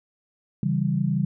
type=chord; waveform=sine; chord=C# diminished; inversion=none; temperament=equal; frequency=138.59 / 164.81 / 196 Hz; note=C#3 / E3 / G3; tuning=0 / 0 / 0 cents; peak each=-25 dBFS; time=0.63-1.25 s; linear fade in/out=2 ms; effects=none

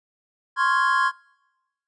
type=chord; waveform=triangle; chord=Db major seventh; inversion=third; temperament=equal; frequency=1046.5 / 1108.7 / 1396.9 / 1661.2 Hz; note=C6 / Db6 / F6 / Ab6; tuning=0 / 0 / 0 / 0 cents; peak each=-19 / -24 / -25 / -21 dBFS; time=0.56-1.12 s; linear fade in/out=50 ms; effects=noise-tail reverb RT60 1.0 s tail -25 dB re dry + resampled to 22050 Hz

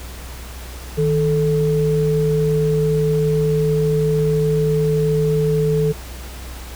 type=tone pair together; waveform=sine; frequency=155.56 / 437.5 Hz; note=D#3 / A4; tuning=0 / -10 cents; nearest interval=octave + tritone; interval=1790 cents; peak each=-17 dBFS; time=0.97-5.93 s; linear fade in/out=20 ms; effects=added 62 Hz sine -32 dBFS peak until 6.75 s + pink hiss -37 dBFS RMS until 6.75 s

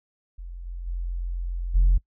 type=tone with level steps; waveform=sine; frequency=43.65 Hz; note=F1; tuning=in tune; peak=-34 / -31 / -26 / -13 dBFS; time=0.38-1.98 s; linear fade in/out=10 ms; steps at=0.65 / 0.86 / 1.74 s; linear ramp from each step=20 ms; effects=noise-tail reverb RT60 0.1 s tail -23 dB re dry + tanh soft clip ceiling -12 dBFS

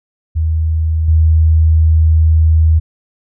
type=tone with level steps; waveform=sine; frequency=79.7 Hz; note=D#2; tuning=42 cents sharp; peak=-11 / -6 dBFS; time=0.35-2.8 s; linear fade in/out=20 ms; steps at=1.08 s; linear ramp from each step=5 ms; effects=none

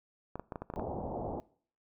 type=clicks; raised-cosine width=1 ms; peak=-24 dBFS; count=8; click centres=0.356 / 0.396 / 0.522 / 0.558 / 0.62 / 0.701 / 0.738 / 0.796 s
type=low-pass noise; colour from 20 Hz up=white; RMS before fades=-38 dBFS; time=0.76-1.4 s; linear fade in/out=0 ms; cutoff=850 Hz; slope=48 dB/octave
effects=noise-tail reverb RT60 0.5 s tail -21 dB re dry

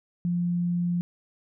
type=tone; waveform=sine; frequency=174.61 Hz; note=F3; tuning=in tune; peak=-23 dBFS; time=0.25-1.01 s; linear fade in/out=0 ms; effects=none

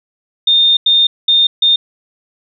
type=tone bursts at uneven times; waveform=sine; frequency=3641 Hz; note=A#7; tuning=41 cents flat; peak=-7 dBFS; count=4; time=0.47-0.77 / 0.86-1.07 / 1.28-1.47 / 1.62-1.76 s; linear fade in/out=5 ms; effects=none

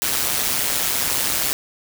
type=noise with amplitude modulation; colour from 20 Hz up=white; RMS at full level=-18 dBFS; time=0.02-1.53 s; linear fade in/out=0 ms; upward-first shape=sine; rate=140 Hz; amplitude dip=75%; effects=none

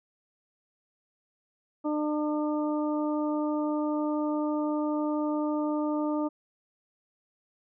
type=harmonic tone; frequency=301 Hz; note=D4; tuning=43 cents sharp; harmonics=1 / 2 / 3 / 4; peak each=-27 / -33 / -37 / -39 dBFS; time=1.84-6.29 s; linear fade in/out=20 ms; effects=none

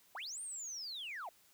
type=linear two-way sweep; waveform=sine; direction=up then down; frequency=623 to 9030 to 623 Hz; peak=-40 dBFS; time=0.15-1.29 s; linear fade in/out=2 ms; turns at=0.41 s; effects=tanh soft clip ceiling -39 dBFS + white hiss -67 dBFS RMS until 1.53 s

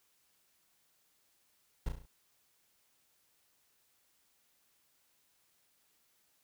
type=noise with echo; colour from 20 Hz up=brown; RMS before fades=-33 dBFS; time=1.86-1.89 s; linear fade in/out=5 ms; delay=34 ms; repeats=5; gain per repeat=-5 dB; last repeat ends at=2.06 s; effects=white hiss -73 dBFS RMS until 6.43 s

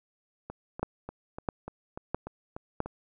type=two click trains; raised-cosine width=1 ms; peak=-14 / -24 dBFS; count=4 / 9; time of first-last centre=0.83-2.804 / 0.5-2.86 s; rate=1.52 / 3.39 Hz; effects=none

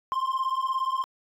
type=beating tone pair; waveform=triangle; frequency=1046.5 / 1063.5 Hz; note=C6 / C6; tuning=0 / +28 cents; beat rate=17 Hz; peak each=-24 / -25 dBFS; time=0.12-1.04 s; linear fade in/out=0 ms; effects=tanh soft clip ceiling -20 dBFS

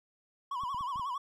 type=tone with vibrato; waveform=triangle; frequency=1046.5 Hz; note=C6; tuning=in tune; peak=-31 dBFS; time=0.51-1.18 s; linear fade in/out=5 ms; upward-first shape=sine; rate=11 Hz; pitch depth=140 cents each way
type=clicks; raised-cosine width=5 ms; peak=-37 dBFS; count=5; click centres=0.636 / 0.746 / 0.809 / 0.959 / 0.996 s
effects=none

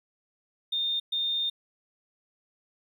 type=tone bursts at uneven times; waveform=triangle; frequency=3638 Hz; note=A#7; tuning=43 cents flat; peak=-22 dBFS; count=2; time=0.72-1 / 1.12-1.5 s; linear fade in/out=10 ms; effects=tanh soft clip ceiling -24 dBFS

